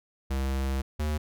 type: tone pair in turn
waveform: square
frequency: 66.9 / 75.79 Hz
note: C2 / D#2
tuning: +39 / -45 cents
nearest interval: major second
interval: 216 cents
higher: second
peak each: -27 dBFS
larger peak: neither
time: 0.3-0.82 / 0.99-1.18 s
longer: first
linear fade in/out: 10 ms
effects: none